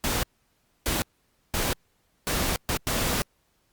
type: noise bursts at uneven times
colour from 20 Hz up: pink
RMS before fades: -26 dBFS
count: 6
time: 0.04-0.23 / 0.86-1.02 / 1.54-1.73 / 2.27-2.56 / 2.69-2.77 / 2.87-3.22 s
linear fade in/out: 0 ms
effects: pink hiss -69 dBFS RMS until 3.72 s + Opus 48 kbps